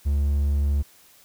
triangle tone, 71.4 Hz, D2, 48 cents flat, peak -17 dBFS, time 0.05-0.83 s, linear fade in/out 20 ms, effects white hiss -54 dBFS RMS until 1.24 s

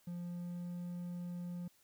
triangle tone with pitch glide, 174.61 to 175.82 Hz, F3 to F3, 0 to +12 cents, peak -38 dBFS, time 0.07-1.68 s, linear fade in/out 5 ms, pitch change +12 cents, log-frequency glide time 0.2-0.81 s, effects white hiss -70 dBFS RMS until 1.83 s

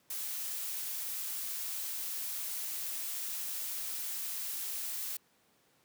blue noise, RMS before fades -38 dBFS, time 0.1-5.17 s, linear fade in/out 5 ms, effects pink hiss -69 dBFS RMS until 5.84 s + high-pass 150 Hz 12 dB/octave

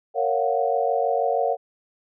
sine chord, Gb major seventh, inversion first, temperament just, 462.5 / 555 / 693.7 / 740 Hz, Bb4 / Db5 / F5 / Gb5, -14 / +2 / -12 / 0 cents, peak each -25 dBFS, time 0.14-1.57 s, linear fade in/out 50 ms, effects none

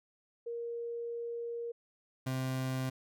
sine / 30% pulse tone pair in turn, 469.3 / 130.52 Hz, A#4 / C3, +12 / -4 cents, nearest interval octave + minor seventh, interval 2216 cents, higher first, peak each -36 / -30 dBFS, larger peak second, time 0.46-1.72 / 2.26-2.9 s, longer first, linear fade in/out 10 ms, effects none

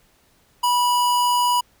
square tone, 978 Hz, B5, 17 cents flat, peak -17 dBFS, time 0.63-1.61 s, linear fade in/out 10 ms, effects pink hiss -59 dBFS RMS until 1.8 s

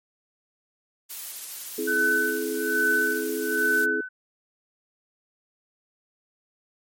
blue noise, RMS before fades -35 dBFS, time 1.09-3.86 s, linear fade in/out 20 ms
sine chord, C augmented, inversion none, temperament equal with one note detuned, 261.6 / 329.6 / 424 Hz, C4 / E4 / G#4, 0 / 0 / +36 cents, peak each -33 / -31 / -28 dBFS, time 1.78-4.01 s, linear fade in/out 5 ms
sine tone with tremolo, 1507 Hz, F#6, 31 cents sharp, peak -19 dBFS, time 1.87-4.09 s, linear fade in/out 10 ms, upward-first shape sine, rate 1.2 Hz, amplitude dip 95%
effects MP3 64 kbps

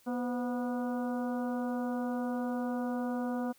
harmonic tone with a mistuned harmonic, 243.9 Hz, B3, 21 cents flat, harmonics 1 / 2 / 3 / 4 / 5 / 6, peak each -32 / -39 / -41 / -46 / -48 / -49 dBFS, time 0.06-3.53 s, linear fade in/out 20 ms, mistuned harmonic 2, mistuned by +64 cents, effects white hiss -64 dBFS RMS until 3.58 s

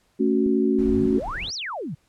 sine chord, F# minor, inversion first, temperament just, 222 / 277.5 / 370 Hz, A3 / C#4 / F#4, +16 / +2 / 0 cents, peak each -22 dBFS, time 0.19-1.2 s, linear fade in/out 20 ms
clicks, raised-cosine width 3 ms, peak -23 dBFS, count 4, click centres 0.464 / 1.068 / 1.105 / 1.149 s
brown noise, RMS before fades -36 dBFS, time 0.78-1.51 s, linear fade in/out 10 ms
sine exponential two-way sweep, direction up then down, 40.25 to 5960 to 124.7 Hz, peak -28 dBFS, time 0.85-1.95 s, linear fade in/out 10 ms, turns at 1.54 s
effects pink hiss -65 dBFS RMS until 2.08 s + low-pass 11000 Hz 12 dB/octave

